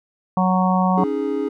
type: harmonic tone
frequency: 185 Hz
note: F#3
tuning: in tune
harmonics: 1 / 3 / 4 / 5 / 6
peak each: -17 / -27 / -22 / -23 / -24 dBFS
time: 0.37-1.04 s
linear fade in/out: 2 ms
type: chord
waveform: triangle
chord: C# suspended second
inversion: none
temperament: just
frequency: 277.2 / 311.8 / 415.8 Hz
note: C#4 / D#4 / G#4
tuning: 0 / +4 / +2 cents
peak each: -23 / -24 / -21 dBFS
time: 0.97-1.49 s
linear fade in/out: 10 ms
effects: none